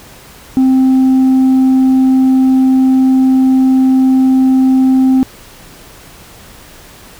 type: tone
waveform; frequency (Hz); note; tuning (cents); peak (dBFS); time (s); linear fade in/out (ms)
sine; 261.6; C4; 0; -3; 0.57-5.23; 0
effects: tanh soft clip ceiling -5 dBFS + pink hiss -37 dBFS RMS until 7.19 s